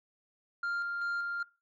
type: tone with tremolo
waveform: sine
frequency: 1396.9 Hz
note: F6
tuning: in tune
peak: -28 dBFS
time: 0.63-1.43 s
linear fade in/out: 5 ms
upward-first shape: square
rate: 2.6 Hz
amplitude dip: 35%
effects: noise-tail reverb RT60 0.3 s tail -22 dB re dry + tanh soft clip ceiling -30 dBFS